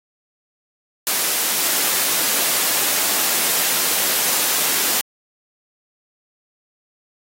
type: high-pass noise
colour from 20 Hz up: white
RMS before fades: -19 dBFS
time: 1.07-5.01 s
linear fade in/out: 0 ms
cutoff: 230 Hz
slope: 12 dB/octave
effects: AAC 48 kbps